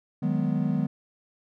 triangle chord, G# minor seventh, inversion second, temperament equal, 155.56 / 185 / 207.7 / 246.9 Hz, D#3 / F#3 / G#3 / B3, 0 / 0 / 0 / 0 cents, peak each -26 / -27 / -27 / -27 dBFS, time 0.22-0.87 s, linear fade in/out 10 ms, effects none

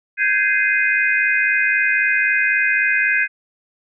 sine chord, Ab major seventh, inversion third, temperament just, 1557.4 / 1661.2 / 2077 / 2492 Hz, G6 / Ab6 / C7 / Eb7, -12 / 0 / -13 / +2 cents, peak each -20 dBFS, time 0.17-3.28 s, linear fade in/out 50 ms, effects none

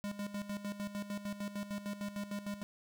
square tone with tremolo, 203.4 Hz, G#3, 36 cents flat, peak -37 dBFS, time 0.04-2.63 s, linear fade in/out 0 ms, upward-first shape square, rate 6.6 Hz, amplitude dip 70%, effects none

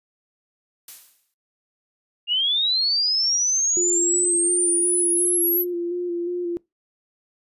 blue noise with exponential decay, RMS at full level -35 dBFS, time 0.88-1.34 s, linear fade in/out 2 ms, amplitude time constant 100 ms
sine linear sweep, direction up, 2794 to 11840 Hz, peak -18 dBFS, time 2.27-5.65 s, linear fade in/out 50 ms
sine tone with vibrato, 349.5 Hz, F4, 1 cent sharp, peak -23 dBFS, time 3.77-6.57 s, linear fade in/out 0 ms, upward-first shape square, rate 2.8 Hz, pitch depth 23 cents each way
effects noise-tail reverb RT60 0.2 s tail -23 dB re dry + resampled to 32000 Hz

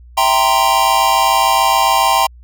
square chord, C dominant seventh, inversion first, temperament equal with one note detuned, 659.3 / 784 / 932.3 / 1039.3 Hz, E5 / G5 / Bb5 / C6, 0 / 0 / 0 / -12 cents, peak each -22 / -16 / -16 / -16 dBFS, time 0.17-2.27 s, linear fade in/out 10 ms, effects added 60 Hz sine -37 dBFS peak until 2.43 s

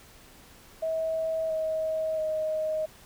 sine tone with pitch steps, 644 / 634.4 / 624.9 Hz, E5 / D#5 / D#5, -41 / +33 / +7 cents, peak -26 dBFS, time 0.82-2.86 s, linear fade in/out 10 ms, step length 680 ms, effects pink hiss -53 dBFS RMS until 3.05 s

